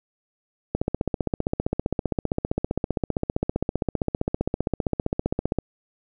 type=click train; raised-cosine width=2 ms; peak=-9 dBFS; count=75; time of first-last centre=0.75-5.587 s; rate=15.3 Hz; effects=none